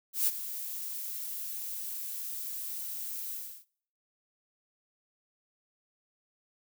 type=noise with ADSR envelope; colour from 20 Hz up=violet; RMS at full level=-25 dBFS; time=0.13-3.65 s; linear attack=140 ms; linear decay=35 ms; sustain=-13 dB; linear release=310 ms; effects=noise-tail reverb RT60 0.6 s tail -24 dB re dry

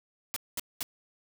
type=noise bursts; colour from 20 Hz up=white; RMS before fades=-33 dBFS; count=3; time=0.34-0.829 s; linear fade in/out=0 ms; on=23 ms; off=210 ms; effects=none

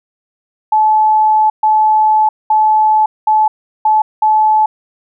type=tone bursts at uneven times; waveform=sine; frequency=863 Hz; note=A5; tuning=34 cents flat; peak=-7 dBFS; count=6; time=0.72-1.5 / 1.63-2.29 / 2.5-3.06 / 3.27-3.48 / 3.85-4.02 / 4.22-4.66 s; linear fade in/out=5 ms; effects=none

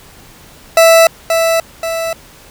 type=tone with echo; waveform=40% pulse; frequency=659.3 Hz; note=E5; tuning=in tune; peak=-3 dBFS; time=0.77-1.07 s; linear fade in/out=2 ms; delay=530 ms; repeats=2; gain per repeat=-6 dB; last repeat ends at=2.13 s; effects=pink hiss -40 dBFS RMS until 2.5 s

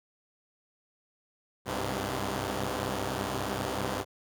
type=tone cluster; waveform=5% pulse; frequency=66 / 97.4 / 102.5 / 127.9 Hz; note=C2 / G2 / G#2 / C3; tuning=+16 / -11 / -22 / -39 cents; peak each=-25 dBFS; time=1.65-4.05 s; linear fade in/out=50 ms; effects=none

